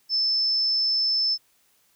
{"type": "tone", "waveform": "sine", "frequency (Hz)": 5270, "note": "E8", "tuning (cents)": -1, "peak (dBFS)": -20, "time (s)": [0.09, 1.38], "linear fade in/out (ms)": 50, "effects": ["white hiss -64 dBFS RMS until 1.95 s"]}